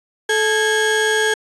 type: tone pair together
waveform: 35% pulse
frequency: 434.6 / 1641 Hz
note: A4 / G#6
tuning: -21 / -21 cents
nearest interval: octave + major seventh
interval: 2300 cents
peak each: -16 dBFS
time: 0.29-1.34 s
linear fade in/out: 5 ms
effects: resampled to 24000 Hz